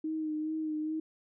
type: tone with vibrato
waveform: sine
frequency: 311.1 Hz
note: D#4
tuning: in tune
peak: -31 dBFS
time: 0.04-1 s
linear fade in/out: 5 ms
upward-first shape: sine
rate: 2.4 Hz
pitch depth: 28 cents each way
effects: none